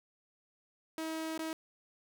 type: tone with dropouts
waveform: sawtooth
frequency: 320 Hz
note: D#4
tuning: 49 cents sharp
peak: -32 dBFS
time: 0.98-1.53 s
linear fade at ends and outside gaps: 1 ms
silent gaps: 1.378-1.391 s
effects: none

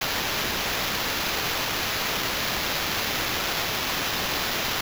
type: noise with sample-and-hold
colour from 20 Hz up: white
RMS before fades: -27 dBFS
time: 0.01-4.81 s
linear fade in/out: 5 ms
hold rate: 8820 Hz
effects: none

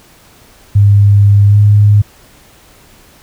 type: tone with pitch glide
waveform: sine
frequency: 101.4 to 103.53 Hz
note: G#2 to G#2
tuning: -41 to -5 cents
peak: -3 dBFS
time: 0.75-2.02 s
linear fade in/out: 10 ms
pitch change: +36 cents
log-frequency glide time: 1.48-1.57 s
effects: pink hiss -43 dBFS RMS until 3.22 s

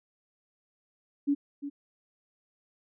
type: tone with echo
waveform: sine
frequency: 284.4 Hz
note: C#4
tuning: 45 cents sharp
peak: -22 dBFS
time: 1.27-1.35 s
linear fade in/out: 20 ms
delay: 350 ms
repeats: 1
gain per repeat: -11 dB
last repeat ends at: 1.7 s
effects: none

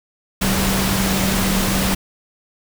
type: tone in noise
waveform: sine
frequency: 192.2 Hz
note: G3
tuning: 34 cents flat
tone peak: -20 dBFS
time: 0.41-1.95 s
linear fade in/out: 10 ms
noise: pink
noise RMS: -20 dBFS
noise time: 0.41-1.95 s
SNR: -3 dB
effects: none

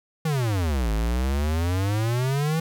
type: exponential two-way sweep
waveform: square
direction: down then up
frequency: 164.81 to 52.2 to 164.81 Hz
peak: -22 dBFS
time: 0.25-2.6 s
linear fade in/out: 5 ms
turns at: 0.92 s
effects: none

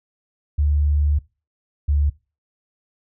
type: tone pair in turn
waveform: sine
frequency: 73.42 / 72.53 Hz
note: D2 / D2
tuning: 0 / -21 cents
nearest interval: unison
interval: 21 cents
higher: first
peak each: -15 dBFS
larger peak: neither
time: 0.58-1.19 / 1.88-2.1 s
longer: first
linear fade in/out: 10 ms
effects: noise-tail reverb RT60 0.3 s tail -21 dB re dry

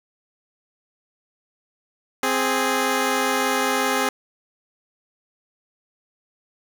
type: tone pair together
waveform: 10% pulse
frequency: 261.8 / 415.3 Hz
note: C4 / G#4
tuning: +1 / 0 cents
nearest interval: minor sixth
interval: 799 cents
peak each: -14 dBFS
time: 2.23-4.09 s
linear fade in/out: 2 ms
effects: none

